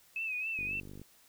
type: tone with vibrato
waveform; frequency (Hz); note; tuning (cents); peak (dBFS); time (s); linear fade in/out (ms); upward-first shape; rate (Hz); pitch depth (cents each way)
sine; 2570; E7; -45; -33; 0.16-0.8; 2; sine; 3.7; 74
type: click train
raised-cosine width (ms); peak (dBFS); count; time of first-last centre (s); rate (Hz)
3; -35; 22; 0.59-1.016; 49.3
effects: white hiss -63 dBFS RMS until 1.28 s